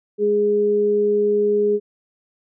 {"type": "tone pair together", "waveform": "sine", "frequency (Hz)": [207.3, 414.6], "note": ["G#3", "G#4"], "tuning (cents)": [-3, -3], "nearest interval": "octave", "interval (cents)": 1200, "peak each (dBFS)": [-26, -15], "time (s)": [0.18, 1.8], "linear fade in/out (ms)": 50, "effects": []}